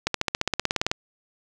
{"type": "accelerating click train", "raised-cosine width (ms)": 0.2, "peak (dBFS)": -5, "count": 15, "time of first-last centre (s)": [0.07, 0.915], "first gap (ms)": 73, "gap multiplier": 0.97, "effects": []}